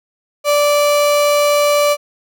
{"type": "tone", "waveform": "35% pulse", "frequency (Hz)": 584, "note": "D5", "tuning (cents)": -10, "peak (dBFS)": -9, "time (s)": [0.44, 1.97], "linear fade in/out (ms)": 50, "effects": []}